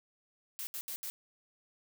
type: noise bursts at uneven times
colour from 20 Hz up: blue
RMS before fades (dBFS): -40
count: 4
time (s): 0.59-0.67 / 0.74-0.81 / 0.88-0.96 / 1.03-1.1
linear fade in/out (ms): 0
effects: none